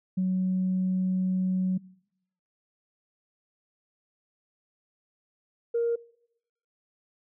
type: tone pair in turn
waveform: sine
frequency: 185.7 / 467.9 Hz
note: F#3 / A#4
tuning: +7 / +6 cents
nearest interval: octave + major third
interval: 1599 cents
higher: second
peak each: -22 dBFS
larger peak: neither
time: 0.17-1.78 / 5.74-5.96 s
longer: first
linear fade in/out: 10 ms
effects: noise-tail reverb RT60 0.8 s tail -24 dB re dry + tanh soft clip ceiling -19 dBFS